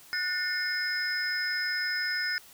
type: tone cluster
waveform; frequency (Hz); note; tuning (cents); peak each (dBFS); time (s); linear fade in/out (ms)
sine; 1467 / 1793 / 2145 / 5100; F#6 / A6 / C7 / D#8; -15 / +32 / +42 / +42; -32 / -33 / -37 / -32; 0.13-2.38; 0
effects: white hiss -53 dBFS RMS until 2.53 s